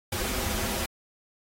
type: noise with comb filter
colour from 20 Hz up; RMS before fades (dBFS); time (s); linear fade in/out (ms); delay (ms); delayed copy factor
pink; -30; 0.12-0.86; 5; 6.8; -0.7
effects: AAC 48 kbps